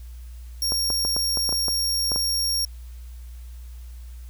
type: tone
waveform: sawtooth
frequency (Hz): 5560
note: F8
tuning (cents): -9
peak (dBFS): -19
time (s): 0.62-2.65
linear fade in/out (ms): 2
type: clicks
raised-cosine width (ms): 1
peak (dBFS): -17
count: 10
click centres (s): 0.721 / 0.903 / 1.05 / 1.165 / 1.373 / 1.492 / 1.526 / 1.683 / 2.118 / 2.16
effects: added 60 Hz sine -36 dBFS peak until 4.29 s + white hiss -56 dBFS RMS until 4.29 s